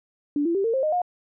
sine tone with pitch steps, 290.6 / 337.7 / 392.4 / 456 / 529.9 / 615.8 / 715.5 Hz, D4 / E4 / G4 / A#4 / C5 / D#5 / F5, -18 / +42 / +2 / -38 / +22 / -18 / +42 cents, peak -20 dBFS, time 0.36-1.018 s, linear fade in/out 2 ms, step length 94 ms, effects none

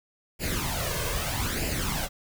pink noise with flanger, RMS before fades -29 dBFS, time 0.39-2.09 s, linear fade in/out 50 ms, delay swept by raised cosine 0.41 to 1.91 ms, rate 0.79 Hz, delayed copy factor +0.65, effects none

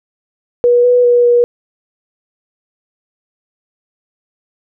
sine tone with pitch steps, 483.9 / 491.7 / 483.8 / 480.8 Hz, B4 / B4 / B4 / B4, -35 / -8 / -36 / -46 cents, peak -6 dBFS, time 0.64-1.44 s, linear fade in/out 0 ms, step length 200 ms, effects none

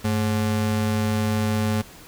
square ring-modulated tone, 159.6 Hz, D#3, 44 cents sharp, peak -18 dBFS, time 0.04-1.82 s, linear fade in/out 10 ms, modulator 59.8 Hz, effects pink hiss -45 dBFS RMS until 2.07 s

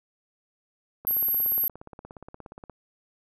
click train, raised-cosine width 1 ms, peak -28 dBFS, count 29, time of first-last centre 1.05-2.697 s, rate 17 Hz
sine tone, 12570 Hz, G9, 4 cents sharp, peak -22 dBFS, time 1.07-1.68 s, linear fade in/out 0 ms
effects none

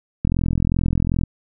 click train, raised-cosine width 5 ms, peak -7 dBFS, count 43, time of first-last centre 0.25-1.236 s, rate 42.6 Hz, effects none

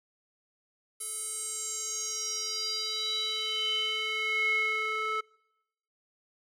square tone with band-pass filter sweep, 435 Hz, A4, 20 cents flat, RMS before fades -32 dBFS, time 1-5.21 s, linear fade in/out 10 ms, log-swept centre 10000 to 1600 Hz, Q 6.2, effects noise-tail reverb RT60 0.9 s tail -25 dB re dry

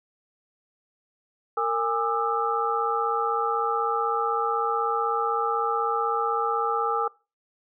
sine tone cluster, 459.5 / 819 / 1200 / 1316 Hz, A#4 / G#5 / D6 / E6, -25 / -24 / +37 / -3 cents, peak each -28 dBFS, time 1.57-7.08 s, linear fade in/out 5 ms, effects noise-tail reverb RT60 0.3 s tail -23 dB re dry

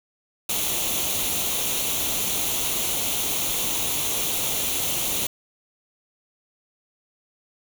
white noise with comb filter, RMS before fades -25 dBFS, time 0.49-5.27 s, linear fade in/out 5 ms, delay 0.3 ms, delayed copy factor +0.65, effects none

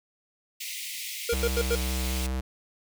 pink high-pass noise, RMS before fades -36 dBFS, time 0.6-2.27 s, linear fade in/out 10 ms, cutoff 2000 Hz, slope 96 dB/octave
square tone bursts, 470 Hz, A#4, 14 cents sharp, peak -24 dBFS, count 4, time 1.29-1.754 s, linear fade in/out 5 ms, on 50 ms, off 88 ms
square tone with pitch glide, 65.41 to 64.62 Hz, C2 to C2, 0 to -21 cents, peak -28 dBFS, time 1.32-2.41 s, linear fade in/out 10 ms, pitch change -21 cents, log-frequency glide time 1.56-1.72 s
effects none

